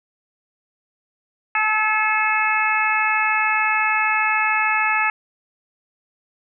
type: harmonic tone with a mistuned harmonic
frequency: 433.4 Hz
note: A4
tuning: 26 cents flat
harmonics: 2 / 3 / 4 / 5 / 6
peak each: -23 / -23 / -23 / -23 / -23 dBFS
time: 1.55-5.1 s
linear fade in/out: 2 ms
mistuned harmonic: 4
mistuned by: -21 cents
effects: none